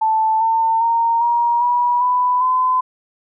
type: tone with pitch steps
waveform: sine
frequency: 880 / 901.6 / 923.8 / 946.4 / 969.7 / 993.5 / 1017.9 Hz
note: A5 / A5 / A#5 / A#5 / B5 / B5 / C6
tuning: 0 / +42 / -16 / +26 / -32 / +10 / -48 cents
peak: -13 dBFS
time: 0.01-2.81 s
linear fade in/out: 10 ms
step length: 400 ms
effects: none